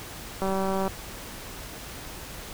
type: click train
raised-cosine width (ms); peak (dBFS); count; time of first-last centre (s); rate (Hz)
1; -15; 89; 0.42-0.878; 192
effects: added 50 Hz sine -49 dBFS peak until 2.53 s + pink hiss -40 dBFS RMS until 2.53 s